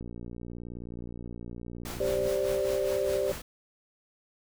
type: click train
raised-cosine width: 3 ms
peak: -28 dBFS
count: 135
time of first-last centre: 0.01-2.274 s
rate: 59.2 Hz
type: noise with tremolo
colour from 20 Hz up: pink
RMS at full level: -38 dBFS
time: 1.85-3.42 s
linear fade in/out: 5 ms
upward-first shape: sine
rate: 4.9 Hz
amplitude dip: 55%
type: chord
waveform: sine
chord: G suspended fourth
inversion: none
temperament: equal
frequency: 392 / 523.3 / 587.3 Hz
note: G4 / C5 / D5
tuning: 0 / 0 / 0 cents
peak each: -30 / -30 / -30 dBFS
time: 2-3.32 s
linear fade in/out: 5 ms
effects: none